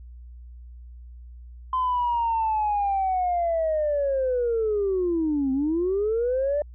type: linear two-way sweep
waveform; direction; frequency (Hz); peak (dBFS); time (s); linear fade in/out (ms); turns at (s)
sine; down then up; 1032 to 260.1 to 596; -20; 1.73-6.62; 2; 5.52
effects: tanh soft clip ceiling -17 dBFS + added 60 Hz sine -40 dBFS peak until 6.74 s